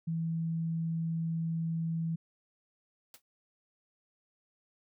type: tone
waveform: sine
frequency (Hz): 164.1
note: E3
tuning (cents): -8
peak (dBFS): -30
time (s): 0.07-2.16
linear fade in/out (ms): 10
type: noise with exponential decay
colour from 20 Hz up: white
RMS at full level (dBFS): -47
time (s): 3.14-3.22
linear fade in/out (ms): 1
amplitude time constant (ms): 17
effects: none